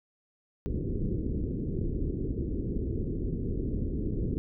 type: low-pass noise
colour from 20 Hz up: pink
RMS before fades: -31 dBFS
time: 0.66-4.38 s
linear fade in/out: 0 ms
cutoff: 430 Hz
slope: 48 dB/octave
effects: none